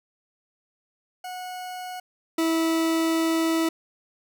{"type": "tone pair in turn", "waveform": "40% pulse", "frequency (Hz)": [732, 326.1], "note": ["F#5", "E4"], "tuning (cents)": [-19, -19], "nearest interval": "octave + major second", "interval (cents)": 1400, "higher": "first", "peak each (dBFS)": [-32, -20], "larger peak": "second", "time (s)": [[1.24, 2], [2.38, 3.69]], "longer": "second", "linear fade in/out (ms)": 5, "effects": []}